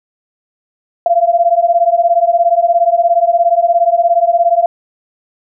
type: beating tone pair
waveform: sine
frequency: 677 / 694 Hz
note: E5 / F5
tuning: +46 / -11 cents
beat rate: 17 Hz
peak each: -11 dBFS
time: 1.06-4.66 s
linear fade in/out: 2 ms
effects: none